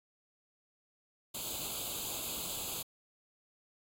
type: noise with comb filter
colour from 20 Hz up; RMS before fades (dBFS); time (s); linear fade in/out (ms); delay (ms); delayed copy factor
white; -39; 1.34-2.83; 10; 0.27; +0.9
effects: AAC 64 kbps